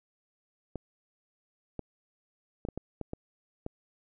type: clicks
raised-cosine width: 2 ms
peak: -22 dBFS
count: 8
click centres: 0.757 / 1.793 / 2.651 / 2.687 / 2.776 / 3.013 / 3.134 / 3.664 s
effects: none